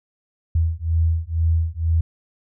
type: beating tone pair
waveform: sine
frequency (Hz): 81 / 83.1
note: E2 / E2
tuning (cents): -30 / +15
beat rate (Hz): 2.1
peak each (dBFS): -20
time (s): 0.55-2.01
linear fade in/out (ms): 5
effects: none